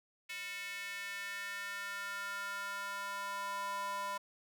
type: tone with high-pass filter sweep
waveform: square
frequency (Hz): 200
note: G3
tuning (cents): +35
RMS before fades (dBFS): -41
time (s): 0.29-4.18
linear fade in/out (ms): 10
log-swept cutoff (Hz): 2300 to 900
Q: 3.4
effects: none